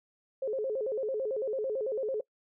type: tone with vibrato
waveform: sine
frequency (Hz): 477.4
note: A#4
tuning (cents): +41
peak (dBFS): -29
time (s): 0.42-2.21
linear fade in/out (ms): 5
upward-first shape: square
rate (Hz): 9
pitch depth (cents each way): 190
effects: noise-tail reverb RT60 0.1 s tail -23 dB re dry